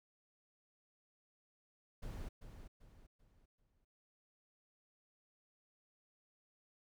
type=noise with echo; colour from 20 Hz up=brown; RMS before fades=-45 dBFS; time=2.02-2.29 s; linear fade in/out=10 ms; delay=390 ms; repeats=4; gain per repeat=-8 dB; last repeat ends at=3.85 s; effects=none